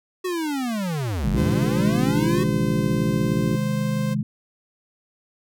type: linear two-way sweep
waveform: square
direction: down then up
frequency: 375.1 to 44 to 375.1 Hz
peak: -24 dBFS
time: 0.24-2.44 s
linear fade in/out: 10 ms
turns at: 1.31 s
type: chord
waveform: sine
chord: Ab major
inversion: first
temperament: equal with one note detuned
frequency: 130.81 / 157.19 / 207.7 Hz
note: C3 / Eb3 / Ab3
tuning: 0 / +18 / 0 cents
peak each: -26 / -26 / -24 dBFS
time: 1.24-4.23 s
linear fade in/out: 5 ms
type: harmonic tone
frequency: 56.8 Hz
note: A#1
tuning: 44 cents flat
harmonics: 1 / 2 / 3 / 4 / 5 / 6 / 7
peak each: -38 / -32 / -28 / -35 / -28 / -29 / -32 dBFS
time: 1.33-3.57 s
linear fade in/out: 20 ms
type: tone with pitch glide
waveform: sawtooth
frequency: 513 to 522.6 Hz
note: C5 to C5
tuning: -34 to -2 cents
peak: -27 dBFS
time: 1.36-4.15 s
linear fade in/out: 20 ms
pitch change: +32 cents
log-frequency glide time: 2.38-3.93 s
effects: none